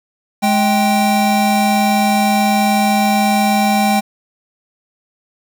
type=tone pair together; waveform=square; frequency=210.3 / 784 Hz; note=G#3 / G5; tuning=+22 / 0 cents; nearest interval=octave + major seventh; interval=2278 cents; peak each=-15 dBFS; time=0.42-4.01 s; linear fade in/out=20 ms; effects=7-bit